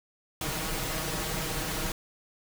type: noise with comb filter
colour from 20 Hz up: pink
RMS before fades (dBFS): -32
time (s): 0.41-1.92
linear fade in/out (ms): 2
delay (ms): 6.3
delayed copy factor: +0.7
effects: none